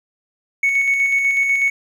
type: tone with tremolo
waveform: triangle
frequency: 2217 Hz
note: C#7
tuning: in tune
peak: -10 dBFS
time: 0.63-1.7 s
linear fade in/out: 5 ms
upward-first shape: square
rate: 8.1 Hz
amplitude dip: 40%
effects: tanh soft clip ceiling -9 dBFS